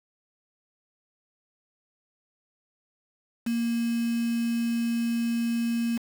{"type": "tone with quantisation", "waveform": "sine", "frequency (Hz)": 233.1, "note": "A#3", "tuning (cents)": 0, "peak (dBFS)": -24, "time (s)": [3.46, 5.98], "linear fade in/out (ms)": 10, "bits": 6, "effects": []}